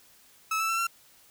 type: tone with pitch steps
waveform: 30% pulse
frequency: 1300 / 1320.4 / 1341.2 / 1362.3 Hz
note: E6 / E6 / E6 / F6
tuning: -24 / +2 / +30 / -43 cents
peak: -23 dBFS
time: 0.51-0.87 s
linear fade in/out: 5 ms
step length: 90 ms
effects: white hiss -58 dBFS RMS until 1.3 s